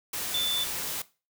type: tone in noise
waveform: sine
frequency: 3520 Hz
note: A7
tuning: in tune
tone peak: -25 dBFS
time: 0.34-0.64 s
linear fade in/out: 5 ms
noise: white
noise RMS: -33 dBFS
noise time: 0.13-1.02 s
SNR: +5 dB
effects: noise-tail reverb RT60 0.3 s tail -18 dB re dry